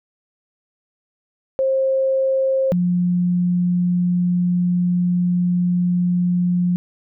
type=tone pair in turn; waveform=sine; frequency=532 / 177.53 Hz; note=C5 / F3; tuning=+29 / +29 cents; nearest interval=octave + perfect fifth; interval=1900 cents; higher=first; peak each=-15 dBFS; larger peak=neither; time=1.59-2.72 / 2.72-6.76 s; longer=second; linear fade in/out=0 ms; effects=none